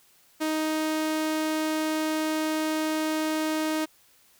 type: tone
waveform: sawtooth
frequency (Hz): 312.3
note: D#4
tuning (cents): +7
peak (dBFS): -21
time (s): 0.4-3.86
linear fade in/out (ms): 20
effects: white hiss -60 dBFS RMS until 4.39 s